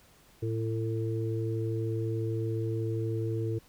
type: harmonic tone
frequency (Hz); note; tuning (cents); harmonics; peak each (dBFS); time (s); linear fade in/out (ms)
112.1; A2; +33; 1 / 3 / 4; -30 / -35 / -36; 0.42-3.59; 10
effects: pink hiss -60 dBFS RMS until 3.68 s